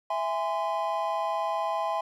triangle chord, E augmented, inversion none, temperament just, 659.3 / 824.1 / 1030.1 Hz, E5 / G#5 / B#5, 0 / -14 / -27 cents, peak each -29 dBFS, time 0.1-2.01 s, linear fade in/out 5 ms, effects none

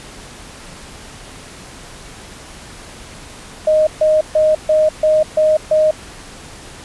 sine tone bursts, 620 Hz, D#5, 6 cents flat, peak -9 dBFS, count 7, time 3.67-5.91 s, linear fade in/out 5 ms, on 200 ms, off 140 ms, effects pink hiss -36 dBFS RMS until 6.84 s + resampled to 24000 Hz

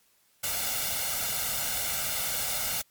white noise with comb filter, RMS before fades -30 dBFS, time 0.43-2.82 s, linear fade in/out 10 ms, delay 1.4 ms, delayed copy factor +0.75, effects white hiss -66 dBFS RMS until 2.9 s + MP3 96 kbps

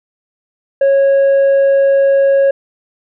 sine tone with tanh clipping, 550 Hz, C#5, 14 cents flat, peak -8 dBFS, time 0.81-2.51 s, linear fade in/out 5 ms, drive 3 dB, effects none

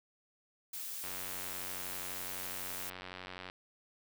blue noise, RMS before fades -42 dBFS, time 0.73-2.9 s, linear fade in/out 5 ms
click train, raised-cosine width 0.3 ms, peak -28 dBFS, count 227, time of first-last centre 1.04-3.499 s, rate 91.9 Hz
effects none

